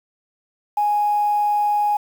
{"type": "tone", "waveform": "sine", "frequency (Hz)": 830.6, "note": "G#5", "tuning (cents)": 0, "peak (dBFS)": -15, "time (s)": [0.77, 1.97], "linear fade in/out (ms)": 5, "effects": ["tanh soft clip ceiling -11 dBFS", "7-bit"]}